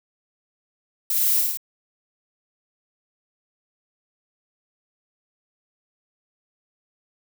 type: noise with echo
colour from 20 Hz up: violet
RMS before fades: -23 dBFS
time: 1.1-1.41 s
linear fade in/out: 2 ms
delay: 54 ms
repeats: 3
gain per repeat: -2 dB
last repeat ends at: 1.572 s
effects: none